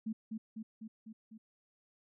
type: tone with echo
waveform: sine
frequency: 220 Hz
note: A3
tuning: in tune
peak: -34 dBFS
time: 0.06-0.13 s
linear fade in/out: 10 ms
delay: 250 ms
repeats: 5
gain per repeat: -3 dB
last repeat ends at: 1.38 s
effects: none